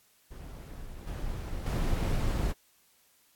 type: noise with level steps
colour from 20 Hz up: brown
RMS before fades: -43 / -36 / -28 dBFS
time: 0.3-2.53 s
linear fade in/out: 20 ms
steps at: 1.07 / 1.66 s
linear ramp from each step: 5 ms
effects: white hiss -65 dBFS RMS until 3.35 s + AAC 64 kbps